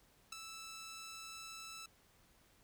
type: tone with ADSR envelope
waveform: 10% pulse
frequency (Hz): 1318.5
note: E6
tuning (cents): 0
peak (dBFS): -31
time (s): 0.32-1.86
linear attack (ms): 7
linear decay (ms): 4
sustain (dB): -9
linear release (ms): 4
effects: pink hiss -69 dBFS RMS until 2.63 s